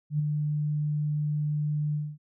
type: tone with ADSR envelope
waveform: sine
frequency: 149.5 Hz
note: D3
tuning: 31 cents sharp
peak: -21 dBFS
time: 0.1-2.18 s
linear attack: 93 ms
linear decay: 12 ms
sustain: -4 dB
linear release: 240 ms
effects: none